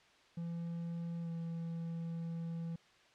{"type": "tone with pitch glide", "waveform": "triangle", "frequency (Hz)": [169, 166.58], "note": ["E3", "E3"], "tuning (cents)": [43, 18], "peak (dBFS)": -36, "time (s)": [0.37, 2.76], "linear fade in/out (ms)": 5, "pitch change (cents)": -25, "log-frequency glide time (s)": [1.22, 1.29], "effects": ["white hiss -65 dBFS RMS until 3.14 s", "low-pass 4000 Hz 12 dB/octave"]}